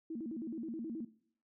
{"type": "tone with vibrato", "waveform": "sine", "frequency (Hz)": 273.7, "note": "C#4", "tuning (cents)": -22, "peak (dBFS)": -38, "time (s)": [0.1, 1.05], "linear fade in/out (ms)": 5, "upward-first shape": "square", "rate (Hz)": 9.4, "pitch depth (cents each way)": 290, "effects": ["noise-tail reverb RT60 0.6 s tail -18 dB re dry"]}